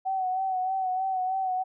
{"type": "tone with vibrato", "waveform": "sine", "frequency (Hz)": 753, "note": "F#5", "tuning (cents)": 30, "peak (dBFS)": -25, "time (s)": [0.05, 1.64], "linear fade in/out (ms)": 20, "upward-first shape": "sine", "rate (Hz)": 3.2, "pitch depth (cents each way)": 38, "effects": []}